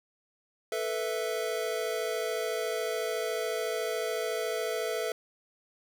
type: chord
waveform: square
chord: A suspended second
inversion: none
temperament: equal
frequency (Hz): 440 / 493.9 / 659.3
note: A4 / B4 / E5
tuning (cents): 0 / 0 / 0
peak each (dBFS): -34 / -36 / -35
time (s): 0.72-5.12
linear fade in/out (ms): 2
effects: none